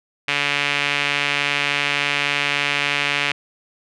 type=tone with band-pass filter; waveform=sawtooth; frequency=143.5 Hz; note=D3; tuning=40 cents flat; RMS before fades=-21 dBFS; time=0.28-3.32 s; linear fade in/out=5 ms; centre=2500 Hz; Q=2.6; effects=resampled to 24000 Hz